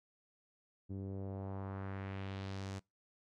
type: tone with low-pass filter sweep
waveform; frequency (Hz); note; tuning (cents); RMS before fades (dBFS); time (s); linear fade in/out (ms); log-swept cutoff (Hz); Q
sawtooth; 97; G2; -18; -43; 0.89-2.8; 20; 300 to 7600; 1.5
effects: noise-tail reverb RT60 0.2 s tail -24 dB re dry